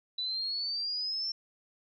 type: exponential sweep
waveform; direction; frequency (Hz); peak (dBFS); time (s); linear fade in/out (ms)
sine; up; 3951 to 5420; -31; 0.18-1.32; 5
effects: none